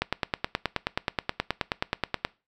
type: click train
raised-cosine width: 0.3 ms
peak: -8 dBFS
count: 22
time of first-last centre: 0.02-2.249 s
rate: 9.42 Hz
effects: noise-tail reverb RT60 0.3 s tail -22 dB re dry